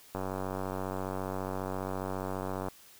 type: click train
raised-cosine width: 1 ms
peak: -21 dBFS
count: 241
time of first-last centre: 0.15-2.684 s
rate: 94.7 Hz
effects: white hiss -56 dBFS RMS until 2.99 s